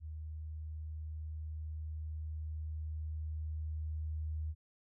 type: tone with level ramp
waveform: sine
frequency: 77.78 Hz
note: D#2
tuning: in tune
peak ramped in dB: -41 to -35 dBFS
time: 0-4.55 s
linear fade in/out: 50 ms
effects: none